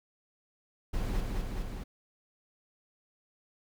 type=noise with echo; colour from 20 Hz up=brown; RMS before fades=-32 dBFS; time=0.93-1.21 s; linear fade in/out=10 ms; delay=210 ms; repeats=3; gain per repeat=-2 dB; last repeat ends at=1.84 s; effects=none